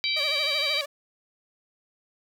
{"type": "harmonic tone", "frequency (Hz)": 775, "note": "G5", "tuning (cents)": -20, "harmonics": [3, 4, 5, 6], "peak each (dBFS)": [-28, -33, -28, -30], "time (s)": [0.04, 0.81], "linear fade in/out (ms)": 0}
{"type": "tone with vibrato", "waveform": "sawtooth", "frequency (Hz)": 591, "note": "D5", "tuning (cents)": 11, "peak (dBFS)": -28, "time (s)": [0.16, 0.86], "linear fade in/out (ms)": 10, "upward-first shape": "sine", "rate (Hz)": 13, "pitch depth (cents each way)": 110}
{"effects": []}